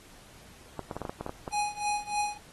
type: clicks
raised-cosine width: 1 ms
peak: -21 dBFS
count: 10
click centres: 0.793 / 0.912 / 0.966 / 1.017 / 1.052 / 1.095 / 1.21 / 1.264 / 1.294 / 1.478 s
type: tone with tremolo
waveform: square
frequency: 830.6 Hz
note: G#5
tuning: in tune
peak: -26 dBFS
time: 1.52-2.38 s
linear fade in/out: 10 ms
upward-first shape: triangle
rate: 3.3 Hz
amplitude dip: 95%
effects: pink hiss -54 dBFS RMS until 2.52 s + AAC 32 kbps